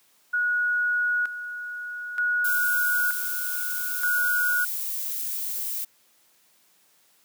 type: tone with tremolo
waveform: sine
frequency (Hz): 1456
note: F#6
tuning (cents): -28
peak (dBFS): -21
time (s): 0.33-4.65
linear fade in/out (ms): 10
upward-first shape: square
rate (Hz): 0.54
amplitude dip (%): 70
type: noise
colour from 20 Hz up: violet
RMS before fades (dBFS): -30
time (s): 2.44-5.85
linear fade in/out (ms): 10
effects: white hiss -62 dBFS RMS until 7.24 s + high-pass 150 Hz 12 dB/octave